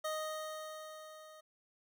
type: tone with level ramp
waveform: 25% pulse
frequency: 622.3 Hz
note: D#5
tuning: in tune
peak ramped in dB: -31 to -50 dBFS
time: 0.04-1.41 s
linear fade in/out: 10 ms
effects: none